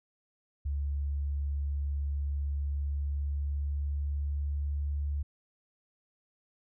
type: tone with pitch glide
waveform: sine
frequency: 71.1 to 72.18 Hz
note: C#2 to D2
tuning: +45 to -29 cents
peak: -29 dBFS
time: 0.65-5.23 s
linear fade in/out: 10 ms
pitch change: +26 cents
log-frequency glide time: 2.58-5.02 s
effects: none